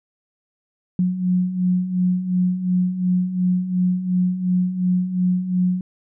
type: beating tone pair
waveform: sine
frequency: 179.6 / 182.4 Hz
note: F3 / F#3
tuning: +49 / -24 cents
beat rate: 2.8 Hz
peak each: -24 / -18 dBFS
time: 0.99-5.81 s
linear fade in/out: 2 ms
effects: none